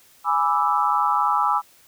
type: chord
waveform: sine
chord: E dominant seventh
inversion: first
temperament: equal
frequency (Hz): 830.6 / 987.8 / 1174.7 / 1318.5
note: G#5 / B5 / D6 / E6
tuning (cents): 0 / 0 / 0 / 0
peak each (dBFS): -23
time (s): 0.24-1.62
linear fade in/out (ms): 50
effects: white hiss -54 dBFS RMS until 1.87 s